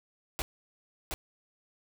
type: noise with echo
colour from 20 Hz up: pink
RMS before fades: -33 dBFS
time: 0.39-0.42 s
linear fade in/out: 0 ms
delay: 720 ms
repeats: 1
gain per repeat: -2 dB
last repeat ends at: 1.14 s
effects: none